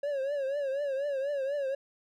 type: tone with vibrato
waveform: triangle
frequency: 556 Hz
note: C#5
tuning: 5 cents sharp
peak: -27 dBFS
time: 0.03-1.75 s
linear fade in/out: 5 ms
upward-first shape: triangle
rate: 4.1 Hz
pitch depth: 110 cents each way
effects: none